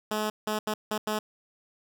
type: tone bursts at uneven times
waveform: 10% pulse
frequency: 213.6 Hz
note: G#3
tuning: 49 cents sharp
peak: -19 dBFS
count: 5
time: 0.11-0.3 / 0.47-0.59 / 0.67-0.74 / 0.91-0.98 / 1.07-1.19 s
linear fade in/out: 5 ms
effects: none